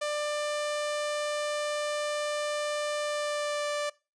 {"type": "tone with pitch glide", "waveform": "sawtooth", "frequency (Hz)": [594, 588.5], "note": ["D5", "D5"], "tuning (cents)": [20, 3], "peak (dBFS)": -25, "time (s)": [0.01, 3.9], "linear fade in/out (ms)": 10, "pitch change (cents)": -17, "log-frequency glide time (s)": [3.01, 3.65], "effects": ["noise-tail reverb RT60 0.3 s tail -23 dB re dry", "resampled to 22050 Hz"]}